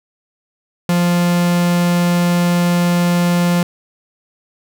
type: tone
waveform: 45% pulse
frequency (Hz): 174.61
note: F3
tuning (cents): 0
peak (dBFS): -12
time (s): 0.89-3.63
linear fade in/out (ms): 2
effects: none